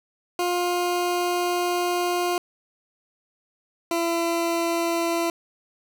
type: tone pair in turn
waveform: 20% pulse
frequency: 353.7 / 337.2 Hz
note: F4 / E4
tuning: +22 / +39 cents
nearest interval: minor second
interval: 83 cents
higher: first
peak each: -17 dBFS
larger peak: neither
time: 0.39-2.38 / 3.91-5.3 s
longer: first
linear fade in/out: 2 ms
effects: none